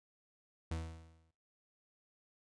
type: tone with exponential decay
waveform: 40% pulse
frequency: 81.3 Hz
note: E2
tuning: 23 cents flat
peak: -34 dBFS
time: 0.71-1.31 s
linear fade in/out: 5 ms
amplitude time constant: 130 ms
effects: noise-tail reverb RT60 0.5 s tail -19 dB re dry + resampled to 22050 Hz